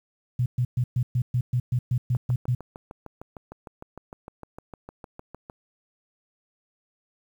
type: tone bursts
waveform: sine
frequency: 123.47 Hz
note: B2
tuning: in tune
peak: -20 dBFS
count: 12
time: 0.39-2.55 s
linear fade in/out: 5 ms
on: 70 ms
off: 120 ms
type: click train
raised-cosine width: 1 ms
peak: -25 dBFS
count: 23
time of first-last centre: 2.15-5.499 s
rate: 6.57 Hz
effects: 9-bit